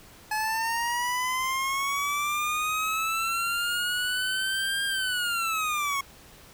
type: linear two-way sweep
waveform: 25% pulse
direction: up then down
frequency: 852 to 1608 to 1091 Hz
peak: -22 dBFS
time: 0.31-6.01 s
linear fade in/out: 5 ms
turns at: 4.85 s
effects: pink hiss -51 dBFS RMS until 6.53 s